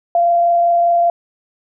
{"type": "tone with frequency modulation", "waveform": "sine", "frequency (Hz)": 689, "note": "F5", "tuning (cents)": -24, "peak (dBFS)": -10, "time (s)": [0.15, 1.1], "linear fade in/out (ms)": 2, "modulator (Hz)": 25, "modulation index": 0.24, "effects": []}